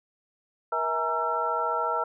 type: tone cluster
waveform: sine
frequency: 475.6 / 646 / 839 / 933 / 1346 Hz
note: A#4 / E5 / G#5 / A#5 / E6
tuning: +35 / -35 / +17 / +1 / +36 cents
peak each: -33 / -32 / -34 / -30 / -28 dBFS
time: 0.72-2.04 s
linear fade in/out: 5 ms
effects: none